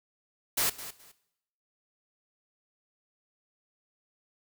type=noise with echo; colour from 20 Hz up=white; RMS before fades=-27 dBFS; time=0.57-0.7 s; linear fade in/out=10 ms; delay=210 ms; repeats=2; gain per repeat=-14 dB; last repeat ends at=1.12 s; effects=noise-tail reverb RT60 0.8 s tail -17 dB re dry